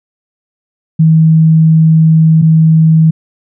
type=tone pair in turn; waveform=sine; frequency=160 / 160 Hz; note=D#3 / D#3; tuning=+49 / +49 cents; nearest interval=unison; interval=0 cents; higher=neither; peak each=-3 dBFS; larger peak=neither; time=0.99-2.42 / 2.42-3.11 s; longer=first; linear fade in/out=10 ms; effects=none